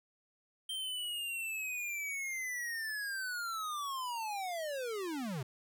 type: linear sweep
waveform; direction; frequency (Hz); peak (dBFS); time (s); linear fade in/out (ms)
square; down; 3159 to 118.4; -37; 0.69-5.43; 5
effects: none